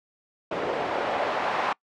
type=noise with band-pass filter sweep; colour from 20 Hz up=white; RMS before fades=-27 dBFS; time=0.51-1.73 s; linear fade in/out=5 ms; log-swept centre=450 to 880 Hz; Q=1.6; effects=noise-tail reverb RT60 0.1 s tail -25 dB re dry + low-pass 3000 Hz 12 dB/octave